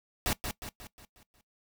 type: noise with echo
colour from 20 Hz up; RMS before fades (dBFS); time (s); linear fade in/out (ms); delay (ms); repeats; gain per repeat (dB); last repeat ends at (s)
pink; -29; 0.26-0.33; 0; 180; 6; -6; 1.41
effects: noise-tail reverb RT60 0.1 s tail -19 dB re dry